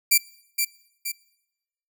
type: tone with echo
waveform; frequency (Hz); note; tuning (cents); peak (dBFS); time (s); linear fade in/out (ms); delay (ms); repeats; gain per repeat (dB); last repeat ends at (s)
5% pulse; 2349; D7; 0; -5; 0.11-0.18; 10; 470; 2; -6; 1.12
effects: noise-tail reverb RT60 0.9 s tail -23 dB re dry